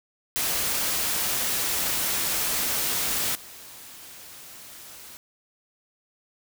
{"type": "noise with level steps", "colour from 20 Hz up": "white", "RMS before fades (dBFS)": [-26, -44], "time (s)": [0.36, 5.17], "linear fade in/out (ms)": 0, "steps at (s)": 3.35, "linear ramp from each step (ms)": 2, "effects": []}